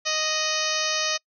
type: harmonic tone with a mistuned harmonic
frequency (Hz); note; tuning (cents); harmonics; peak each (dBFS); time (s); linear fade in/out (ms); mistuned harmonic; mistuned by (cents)
622.3; D#5; 0; 1 / 2 / 3 / 4 / 5 / 6 / 7 / 8 / 9 / 10; -32 / -32 / -32 / -32 / -32 / -32 / -32 / -32 / -32 / -32; 0.05-1.18; 20; 5; -50
effects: noise-tail reverb RT60 0.1 s tail -26 dB re dry